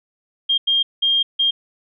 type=tone bursts at uneven times; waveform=sine; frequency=3214 Hz; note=G7; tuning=43 cents sharp; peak=-14 dBFS; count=4; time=0.49-0.58 / 0.67-0.83 / 1.02-1.23 / 1.39-1.51 s; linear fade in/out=10 ms; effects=none